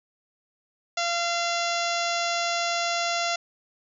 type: harmonic tone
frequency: 687 Hz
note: F5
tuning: 29 cents flat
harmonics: 1 / 2 / 3 / 4 / 5 / 6 / 7 / 8 / 9 / 10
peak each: -28 / -31 / -33 / -34 / -35 / -36 / -36 / -37 / -38 / -38 dBFS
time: 0.97-3.36 s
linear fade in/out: 5 ms
effects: none